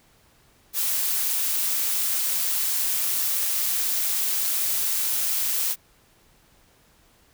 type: noise with amplitude modulation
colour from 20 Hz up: blue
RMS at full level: -23 dBFS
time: 0.73-5.76 s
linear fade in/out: 50 ms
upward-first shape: sine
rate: 184 Hz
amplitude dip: 30%
effects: pink hiss -59 dBFS RMS until 7.33 s